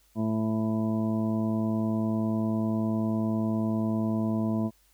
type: harmonic tone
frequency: 110 Hz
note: A2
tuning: in tune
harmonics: 1 / 2 / 3 / 4 / 5 / 6 / 8 / 9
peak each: -32 / -26 / -34 / -44 / -45 / -37 / -50 / -42 dBFS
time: 0.15-4.71 s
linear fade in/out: 50 ms
effects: added 50 Hz sine -65 dBFS peak until 4.93 s + white hiss -65 dBFS RMS until 4.93 s